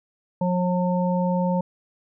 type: harmonic tone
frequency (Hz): 180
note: F#3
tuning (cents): -47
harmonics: 1 / 3 / 5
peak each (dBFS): -21 / -26 / -28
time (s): 0.41-1.61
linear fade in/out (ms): 5
effects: none